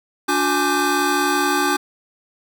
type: tone cluster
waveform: square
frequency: 289.9 / 361.7 / 829 / 1181 / 1555 Hz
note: D4 / F#4 / G#5 / D6 / G6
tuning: -22 / -39 / -3 / +9 / -14 cents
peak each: -24 dBFS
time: 0.28-1.77 s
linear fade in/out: 10 ms
effects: none